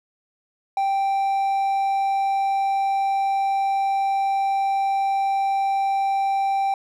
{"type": "tone", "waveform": "triangle", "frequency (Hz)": 784, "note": "G5", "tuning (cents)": 0, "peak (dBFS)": -17, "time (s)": [0.77, 6.74], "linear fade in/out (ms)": 2, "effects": []}